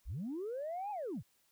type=linear two-way sweep; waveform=sine; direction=up then down; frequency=32.7 to 852 to 70.7 Hz; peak=-36 dBFS; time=0.05-1.23 s; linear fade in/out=50 ms; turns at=0.91 s; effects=tanh soft clip ceiling -34 dBFS + white hiss -73 dBFS RMS until 1.51 s